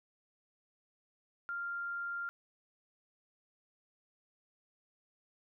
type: tone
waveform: sine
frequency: 1394 Hz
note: F6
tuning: 4 cents flat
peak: -36 dBFS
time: 1.49-2.29 s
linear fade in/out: 0 ms
effects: none